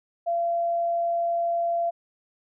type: tone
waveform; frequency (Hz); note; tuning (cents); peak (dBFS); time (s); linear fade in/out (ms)
sine; 683; F5; -39; -22; 0.26-1.91; 20
effects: none